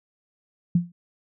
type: tone with exponential decay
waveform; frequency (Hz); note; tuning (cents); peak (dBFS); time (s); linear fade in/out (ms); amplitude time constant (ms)
sine; 173.6; F3; -10; -13; 0.75-0.92; 5; 36
effects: none